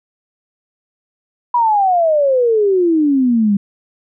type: exponential sweep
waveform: sine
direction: down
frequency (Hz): 985 to 196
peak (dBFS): -10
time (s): 1.54-3.57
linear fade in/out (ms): 5
effects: none